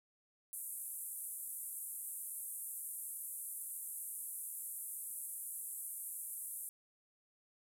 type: band-pass noise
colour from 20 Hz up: white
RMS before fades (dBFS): -45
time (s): 0.53-6.69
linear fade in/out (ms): 0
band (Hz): 8700 to 13000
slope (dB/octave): 48
effects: none